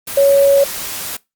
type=tone in noise; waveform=sine; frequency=558 Hz; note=C#5; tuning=11 cents sharp; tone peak=-7 dBFS; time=0.17-0.64 s; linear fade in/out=5 ms; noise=white; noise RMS=-25 dBFS; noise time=0.07-1.17 s; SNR=+15 dB; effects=noise-tail reverb RT60 0.2 s tail -20 dB re dry + Opus 32 kbps